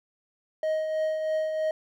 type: tone with tremolo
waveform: triangle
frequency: 627 Hz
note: D#5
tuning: 13 cents sharp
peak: -21 dBFS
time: 0.63-1.71 s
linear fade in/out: 2 ms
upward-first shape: triangle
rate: 3.1 Hz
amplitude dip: 45%
effects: none